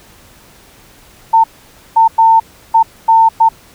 sine tone bursts at uneven times, 900 Hz, A5, 39 cents sharp, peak -4 dBFS, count 6, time 1.33-1.44 / 1.96-2.08 / 2.18-2.4 / 2.74-2.83 / 3.08-3.29 / 3.4-3.49 s, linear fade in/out 10 ms, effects pink hiss -43 dBFS RMS until 3.74 s

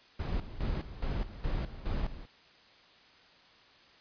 brown noise with tremolo, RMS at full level -32 dBFS, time 0.19-2.26 s, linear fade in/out 10 ms, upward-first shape square, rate 2.4 Hz, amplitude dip 75%, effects white hiss -59 dBFS RMS until 4 s + resampled to 11025 Hz

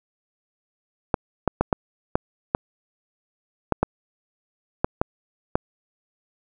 clicks, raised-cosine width 1 ms, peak -4 dBFS, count 11, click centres 1.142 / 1.477 / 1.61 / 1.728 / 2.155 / 2.549 / 3.723 / 3.83 / 4.845 / 5.015 / 5.555 s, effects none

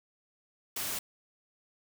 white noise, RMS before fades -35 dBFS, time 0.76-0.99 s, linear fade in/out 5 ms, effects none

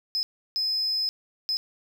sine tone bursts at uneven times, 5100 Hz, D#8, 42 cents sharp, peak -21 dBFS, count 3, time 0.15-0.23 / 0.56-1.09 / 1.49-1.57 s, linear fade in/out 0 ms, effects tanh soft clip ceiling -23 dBFS + 8-bit

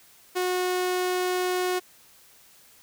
sawtooth tone, 364.2 Hz, F#4, 27 cents flat, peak -20 dBFS, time 0.35-1.8 s, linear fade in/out 20 ms, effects white hiss -55 dBFS RMS until 2.82 s

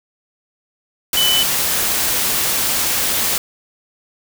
sine tone in noise, 3000 Hz, F#7, 23 cents sharp, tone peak -14 dBFS, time 1.17-1.43 s, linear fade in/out 2 ms, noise white, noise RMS -18 dBFS, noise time 1.13-3.38 s, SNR +1 dB, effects none

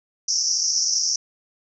white band-pass noise, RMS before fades -22 dBFS, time 0.28-1.16 s, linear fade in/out 5 ms, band 5300 to 6000 Hz, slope 96 dB/octave, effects none

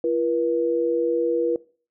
sine tone pair together, 340.3 / 481.3 Hz, F4 / B4, -45 / -45 cents, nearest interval tritone, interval 600 cents, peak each -24 / -21 dBFS, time 0.04-1.56 s, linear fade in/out 2 ms, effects noise-tail reverb RT60 0.4 s tail -21 dB re dry

